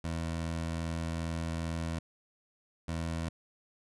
20% pulse tone pair in turn, 82.41 / 82.41 Hz, E2 / E2, 0 / 0 cents, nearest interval unison, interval 0 cents, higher neither, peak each -28 dBFS, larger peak neither, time 0.04-1.99 / 2.88-3.29 s, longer first, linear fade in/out 5 ms, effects resampled to 24000 Hz

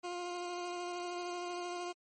20% pulse tone with vibrato, 353.1 Hz, F4, 19 cents sharp, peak -33 dBFS, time 0.03-1.93 s, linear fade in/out 20 ms, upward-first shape sine, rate 13 Hz, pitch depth 15 cents each way, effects low-pass 11000 Hz 12 dB/octave + MP3 32 kbps

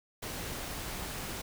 pink noise, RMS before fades -39 dBFS, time 0.22-1.42 s, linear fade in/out 10 ms, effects none

